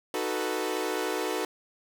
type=chord; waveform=sawtooth; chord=B dominant seventh; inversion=first; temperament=equal; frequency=311.1 / 370 / 440 / 493.9 Hz; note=D#4 / F#4 / A4 / B4; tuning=0 / 0 / 0 / 0 cents; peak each=-31 / -29 / -29 / -31 dBFS; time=0.14-1.45 s; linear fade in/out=2 ms; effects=none